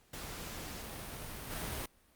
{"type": "noise with level steps", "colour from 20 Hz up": "pink", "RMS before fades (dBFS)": [-44, -39], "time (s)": [0.13, 1.86], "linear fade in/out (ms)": 5, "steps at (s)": 1.5, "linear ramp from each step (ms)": 10, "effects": ["pink hiss -67 dBFS RMS until 2.15 s", "Opus 48 kbps"]}